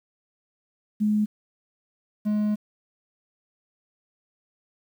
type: tone pair in turn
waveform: sine / triangle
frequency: 211.3 / 210.5 Hz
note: G#3 / G#3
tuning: +30 / +24 cents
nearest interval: unison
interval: 6 cents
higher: first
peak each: -19 / -19 dBFS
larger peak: neither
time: 1-1.26 / 2.25-2.56 s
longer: second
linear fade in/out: 20 ms
effects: 9-bit